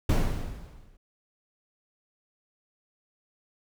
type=noise with exponential decay; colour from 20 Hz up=brown; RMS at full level=-18 dBFS; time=0.09-0.97 s; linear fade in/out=5 ms; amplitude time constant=190 ms; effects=none